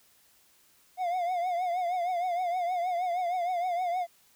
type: tone with vibrato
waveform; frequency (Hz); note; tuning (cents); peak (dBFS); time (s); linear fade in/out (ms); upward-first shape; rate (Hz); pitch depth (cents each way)
triangle; 713; F5; +36; -25; 0.97-4.07; 50; triangle; 6.4; 93
effects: white hiss -63 dBFS RMS until 4.35 s